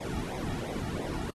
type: noise with flanger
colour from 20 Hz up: brown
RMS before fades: -35 dBFS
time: 0-1.31 s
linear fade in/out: 10 ms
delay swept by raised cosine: 0.67 to 1.97 ms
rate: 2.9 Hz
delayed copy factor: -1
effects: AAC 32 kbps